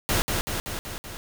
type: noise with echo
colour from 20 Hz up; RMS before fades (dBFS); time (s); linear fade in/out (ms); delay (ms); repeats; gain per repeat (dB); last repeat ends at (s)
pink; -23; 0.09-0.22; 0; 190; 5; -3; 1.17
effects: none